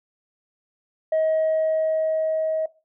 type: tone with level ramp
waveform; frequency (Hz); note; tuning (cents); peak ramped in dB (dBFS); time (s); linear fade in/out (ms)
sine; 634; D#5; +32; -16 to -21; 1.12-2.66; 5
effects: noise-tail reverb RT60 0.3 s tail -18 dB re dry + tanh soft clip ceiling -16 dBFS